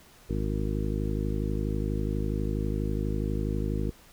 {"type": "harmonic tone with a mistuned harmonic", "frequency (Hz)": 52.2, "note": "G#1", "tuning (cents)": 10, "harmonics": [1, 2, 3, 4, 5, 6, 7, 9], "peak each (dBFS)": [-30, -33, -35, -36, -37, -38, -38, -40], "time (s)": [0.29, 3.91], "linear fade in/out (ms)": 10, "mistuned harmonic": 9, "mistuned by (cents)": -21, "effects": ["pink hiss -55 dBFS RMS until 4.12 s"]}